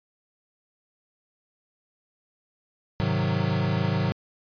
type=chord; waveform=square; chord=Ab dominant seventh; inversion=none; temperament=equal; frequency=103.83 / 130.81 / 155.56 / 185 Hz; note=Ab2 / C3 / Eb3 / Gb3; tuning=0 / 0 / 0 / 0 cents; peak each=-29 dBFS; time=3-4.12 s; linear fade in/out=0 ms; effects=resampled to 11025 Hz

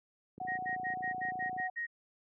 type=click train; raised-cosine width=3 ms; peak=-34 dBFS; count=36; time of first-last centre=0.38-1.6 s; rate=28.7 Hz
type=tone; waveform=sine; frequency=740 Hz; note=F#5; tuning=in tune; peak=-36 dBFS; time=0.4-1.7 s; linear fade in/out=5 ms
type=tone bursts; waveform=sine; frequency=1876 Hz; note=A#6; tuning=11 cents sharp; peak=-34 dBFS; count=8; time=0.47-1.868 s; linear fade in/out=20 ms; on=110 ms; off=74 ms
effects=high-pass 150 Hz 12 dB/octave

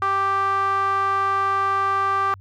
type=tone with band-pass filter; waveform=sawtooth; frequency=392 Hz; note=G4; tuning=in tune; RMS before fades=-21 dBFS; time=0.02-2.34 s; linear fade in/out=0 ms; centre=1200 Hz; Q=5; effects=added 96 Hz sine -41 dBFS peak until 2.4 s

